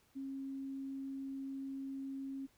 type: tone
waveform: sine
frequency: 270.7 Hz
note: C#4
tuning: 41 cents flat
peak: -40 dBFS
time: 0.15-2.47 s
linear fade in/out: 20 ms
effects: pink hiss -71 dBFS RMS until 2.57 s